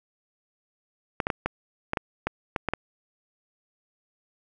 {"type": "clicks", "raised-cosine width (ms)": 0.5, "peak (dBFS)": -10, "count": 10, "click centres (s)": [1.202, 1.269, 1.302, 1.46, 1.934, 1.972, 2.27, 2.562, 2.687, 2.736], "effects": []}